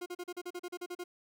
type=tone bursts; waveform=40% pulse; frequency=355.3 Hz; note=F4; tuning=30 cents sharp; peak=-37 dBFS; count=12; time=0.01-1.04 s; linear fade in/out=10 ms; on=51 ms; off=38 ms; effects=none